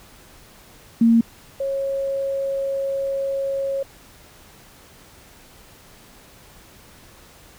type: tone pair in turn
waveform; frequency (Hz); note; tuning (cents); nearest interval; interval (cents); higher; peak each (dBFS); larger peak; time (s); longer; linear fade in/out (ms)
sine; 230 / 547; A#3 / C#5; -23 / -23; octave + minor third; 1500; second; -11 / -21; first; 1.01-1.21 / 1.6-3.83; second; 5
effects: pink hiss -48 dBFS RMS until 7.58 s